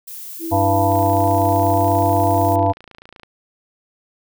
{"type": "noise", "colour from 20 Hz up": "violet", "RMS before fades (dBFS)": -33, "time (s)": [0.07, 2.56], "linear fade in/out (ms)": 10}
{"type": "tone with pitch glide", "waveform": "sine", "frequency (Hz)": [329.3, 335.4], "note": ["E4", "E4"], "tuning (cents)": [-2, 30], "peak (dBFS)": -24, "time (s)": [0.39, 2.69], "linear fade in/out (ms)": 50, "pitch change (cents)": 32, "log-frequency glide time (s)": [1.41, 1.83]}
{"type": "harmonic tone", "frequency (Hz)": 98, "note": "G2", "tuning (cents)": 0, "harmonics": [1, 3, 5, 7, 9, 10], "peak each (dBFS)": [-19, -23, -25, -17, -21, -25], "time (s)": [0.51, 2.73], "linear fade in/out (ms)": 20}
{"type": "click train", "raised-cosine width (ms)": 0.3, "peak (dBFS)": -25, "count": 66, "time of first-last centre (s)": [0.92, 3.233], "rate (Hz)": 28.1}
{"effects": []}